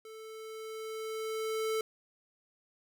square tone with level ramp, 440 Hz, A4, in tune, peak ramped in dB -47 to -30 dBFS, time 0.05-1.81 s, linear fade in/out 2 ms, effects none

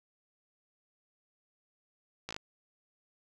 slowing click train, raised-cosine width 0.2 ms, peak -21 dBFS, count 5, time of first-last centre 2.29-2.364 s, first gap 17 ms, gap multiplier 1.06, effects none

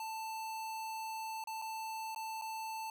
square tone with dropouts, 885 Hz, A5, 10 cents sharp, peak -40 dBFS, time 0-2.9 s, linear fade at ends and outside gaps 2 ms, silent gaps 1.44-1.472 / 1.617-1.621 / 2.148-2.16 / 2.414-2.42 s, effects none

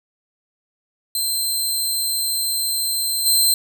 15% pulse tone with level steps, 4122 Hz, C8, 27 cents flat, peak -13 / -7 dBFS, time 1.15-3.54 s, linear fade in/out 2 ms, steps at 3.25 s, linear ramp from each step 20 ms, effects none

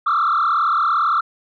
sine tone with frequency modulation, 1262 Hz, D#6, 24 cents sharp, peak -13 dBFS, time 0.06-1.21 s, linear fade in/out 10 ms, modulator 37.7 Hz, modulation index 3.2, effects tanh soft clip ceiling -12 dBFS

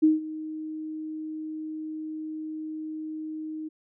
sine tone with ADSR envelope, 312 Hz, D#4, 5 cents sharp, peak -14 dBFS, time 0.02-3.69 s, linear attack 19 ms, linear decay 160 ms, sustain -18 dB, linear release 16 ms, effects none

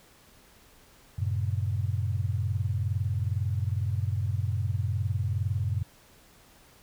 sine tone cluster, 93.7 / 113.3 / 135.7 Hz, F#2 / A#2 / C#3, +22 / -49 / -36 cents, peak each -28 / -30 / -35 dBFS, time 1.18-5.83 s, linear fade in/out 10 ms, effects pink hiss -57 dBFS RMS until 6.82 s

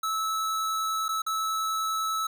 square tone with dropouts, 1305 Hz, E6, 18 cents flat, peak -27 dBFS, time 0.03-2.27 s, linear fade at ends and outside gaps 5 ms, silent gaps 1.083-1.089 / 1.22-1.264 s, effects none

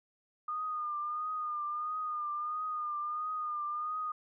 sine tone with vibrato, 1219 Hz, D#6, 36 cents flat, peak -33 dBFS, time 0.48-4.12 s, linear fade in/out 5 ms, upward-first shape triangle, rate 1.5 Hz, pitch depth 52 cents each way, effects none

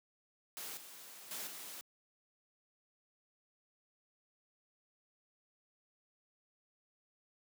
white noise with level steps, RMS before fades -45 / -53 / -43 / -48 dBFS, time 0.57-1.81 s, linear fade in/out 0 ms, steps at 0.77 / 1.31 / 1.47 s, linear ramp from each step 2 ms, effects high-pass 200 Hz 12 dB/octave

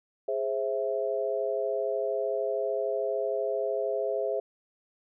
sine chord, Ab augmented, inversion none, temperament equal with one note detuned, 415.3 / 528.4 / 659.3 Hz, Ab4 / C5 / E5, 0 / +17 / 0 cents, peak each -31 dBFS, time 0.28-4.4 s, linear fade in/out 5 ms, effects none

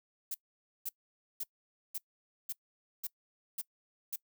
violet noise bursts, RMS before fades -37 dBFS, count 8, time 0.31-4.16 s, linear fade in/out 5 ms, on 35 ms, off 510 ms, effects noise-tail reverb RT60 0.1 s tail -23 dB re dry

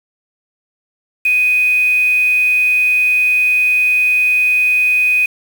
sine tone with quantisation, 2495 Hz, D#7, 4 cents sharp, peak -10 dBFS, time 1.25-5.26 s, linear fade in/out 5 ms, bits 5, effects none

